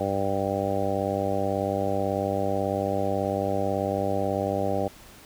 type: harmonic tone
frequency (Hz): 98.2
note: G2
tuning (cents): +4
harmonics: 1 / 2 / 3 / 4 / 5 / 6 / 7 / 8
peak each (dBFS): -33 / -33 / -33 / -34 / -31 / -29 / -34 / -32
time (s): 0-4.88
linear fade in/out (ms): 5
effects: pink hiss -49 dBFS RMS until 5.25 s